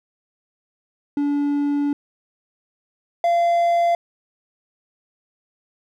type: tone pair in turn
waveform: triangle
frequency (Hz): 287.6 / 686.8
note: D4 / F5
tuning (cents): -36 / -29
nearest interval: octave + minor third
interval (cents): 1507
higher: second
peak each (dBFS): -16 / -13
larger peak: second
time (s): 1.17-1.93 / 3.24-3.95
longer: first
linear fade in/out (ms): 2
effects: none